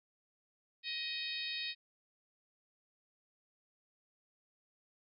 harmonic tone, 628 Hz, D#5, 16 cents sharp, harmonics 3 / 4 / 5 / 6 / 7 / 8, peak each -47 / -43 / -48 / -41 / -44 / -51 dBFS, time 0.83-1.75 s, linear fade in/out 50 ms, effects none

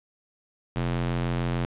square tone with high-pass filter, 43.34 Hz, F1, 12 cents flat, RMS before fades -27 dBFS, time 0.76-1.65 s, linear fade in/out 0 ms, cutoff 100 Hz, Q 1.2, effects resampled to 8000 Hz + 9-bit

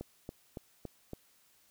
click train, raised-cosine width 2 ms, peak -27 dBFS, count 5, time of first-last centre 0.01-1.134 s, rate 3.56 Hz, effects white hiss -67 dBFS RMS until 1.7 s

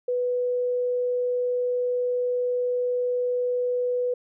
sine tone, 493.9 Hz, B4, in tune, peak -22 dBFS, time 0.08-4.14 s, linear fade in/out 5 ms, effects none

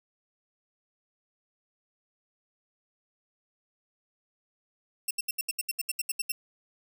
5% pulse tone bursts, 2700 Hz, E7, 41 cents sharp, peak -18 dBFS, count 13, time 5.08-6.32 s, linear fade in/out 5 ms, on 28 ms, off 73 ms, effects 10-bit

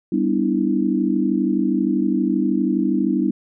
sine chord, E minor seventh, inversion first, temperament equal with one note detuned, 196 / 246.9 / 293.7 / 326.2 Hz, G3 / B3 / D4 / E4, 0 / 0 / 0 / -18 cents, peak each -22 dBFS, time 0.12-3.31 s, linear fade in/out 5 ms, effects none

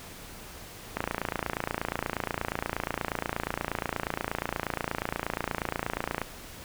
click train, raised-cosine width 0.5 ms, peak -13 dBFS, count 150, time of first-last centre 0.97-6.216 s, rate 28.4 Hz, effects pink hiss -45 dBFS RMS until 6.64 s

